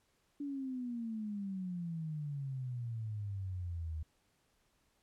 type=exponential sweep; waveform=sine; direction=down; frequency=290 to 76.9 Hz; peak=-37 dBFS; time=0.4-4.03 s; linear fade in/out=5 ms; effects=pink hiss -75 dBFS RMS until 5.02 s + low-pass 12000 Hz 12 dB/octave